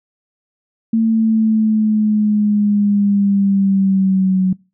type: linear sweep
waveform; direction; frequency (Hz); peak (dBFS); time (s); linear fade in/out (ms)
sine; down; 225.7 to 185.8; -11; 0.93-4.53; 5
effects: noise-tail reverb RT60 0.3 s tail -25 dB re dry